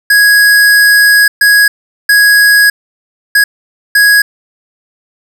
square tone bursts at uneven times, 1661.2 Hz, G#6, in tune, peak -4 dBFS, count 5, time 0.1-1.28 / 1.41-1.68 / 2.09-2.7 / 3.35-3.44 / 3.95-4.22 s, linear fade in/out 5 ms, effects none

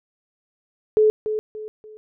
sine tone with echo, 430 Hz, A4, 40 cents flat, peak -12 dBFS, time 0.97-1.1 s, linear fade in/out 0 ms, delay 290 ms, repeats 3, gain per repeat -9 dB, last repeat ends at 1.97 s, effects none

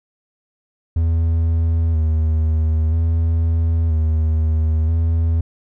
triangle tone with vibrato, 80.6 Hz, E2, 38 cents flat, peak -12 dBFS, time 0.96-5.41 s, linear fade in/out 5 ms, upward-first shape square, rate 0.51 Hz, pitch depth 33 cents each way, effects none

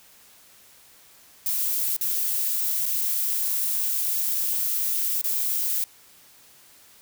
violet noise with dropouts, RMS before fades -25 dBFS, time 1.46-5.84 s, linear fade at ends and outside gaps 1 ms, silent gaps 1.965-2.011 / 2.857-2.863 / 5.214-5.241 s, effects white hiss -53 dBFS RMS until 7.01 s

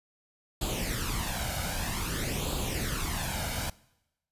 pink noise with flanger, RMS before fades -32 dBFS, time 0.61-3.7 s, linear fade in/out 5 ms, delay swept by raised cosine 0.26 to 1.36 ms, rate 0.52 Hz, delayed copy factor +0.65, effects noise-tail reverb RT60 0.9 s tail -22 dB re dry + resampled to 32000 Hz

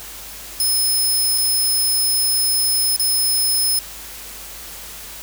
5% pulse tone with dropouts, 5190 Hz, E8, 28 cents flat, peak -10 dBFS, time 0.6-3.79 s, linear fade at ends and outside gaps 1 ms, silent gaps 1.378-1.382 / 2.963-2.996 s, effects added 50 Hz sine -44 dBFS peak until 5.22 s + white hiss -35 dBFS RMS until 5.22 s

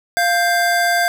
square tone pair together, 697 / 1581 Hz, F5 / G6, -4 / +14 cents, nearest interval octave + major second, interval 1418 cents, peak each -17 / -18 dBFS, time 0.17-1.08 s, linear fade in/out 0 ms, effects none

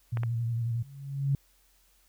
sine tone with vibrato, 116.54 Hz, A#2, in tune, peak -27 dBFS, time 0.12-0.83 s, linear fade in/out 10 ms, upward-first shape square, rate 11 Hz, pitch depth 33 cents each way
clicks, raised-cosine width 0.5 ms, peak -22 dBFS, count 2, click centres 0.172 / 0.234 s
sine tone with exponential growth, 138.59 Hz, C#3, in tune, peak -21 dBFS, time 0.61-1.35 s, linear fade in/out 2 ms, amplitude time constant 160 ms
effects added 44 Hz sine -66 dBFS peak until 2.08 s + white hiss -66 dBFS RMS until 2.08 s

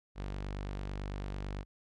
sawtooth tone, 49.01 Hz, G1, in tune, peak -33 dBFS, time 0.15-1.65 s, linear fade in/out 50 ms, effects low-pass 5000 Hz 12 dB/octave

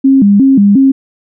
sine tone with vibrato, 233.1 Hz, A#3, in tune, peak -3 dBFS, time 0.04-0.92 s, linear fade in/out 10 ms, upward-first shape square, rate 2.8 Hz, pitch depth 250 cents each way, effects none

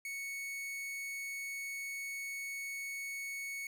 45% pulse tone, 2217 Hz, C#7, in tune, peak -39 dBFS, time 0.05-3.67 s, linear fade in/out 2 ms, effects none

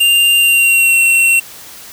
square tone with pitch glide, 2792 to 2722 Hz, F7 to F7, -1 to -45 cents, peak -8 dBFS, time 0-1.4 s, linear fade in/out 10 ms, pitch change -44 cents, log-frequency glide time 0.36-0.96 s, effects white hiss -34 dBFS RMS until 1.92 s

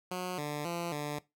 10% pulse tone with pitch steps, 181.8 / 147.9 / 171.3 / 147.5 Hz, F#3 / D3 / F3 / D3, -30 / +13 / -33 / +8 cents, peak -26 dBFS, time 0.11-1.19 s, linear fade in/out 5 ms, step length 270 ms, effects noise-tail reverb RT60 0.2 s tail -19 dB re dry

